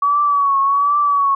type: tone with vibrato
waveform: sine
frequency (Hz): 1132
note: C#6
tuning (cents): +36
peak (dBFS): -12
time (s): 0.02-1.35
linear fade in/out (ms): 5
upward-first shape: triangle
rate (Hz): 1.3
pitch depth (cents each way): 63
effects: none